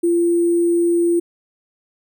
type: tone with sample-and-hold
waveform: sine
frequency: 343.5 Hz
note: F4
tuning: 29 cents flat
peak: -13 dBFS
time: 0.03-1.2 s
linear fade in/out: 10 ms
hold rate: 8820 Hz
effects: none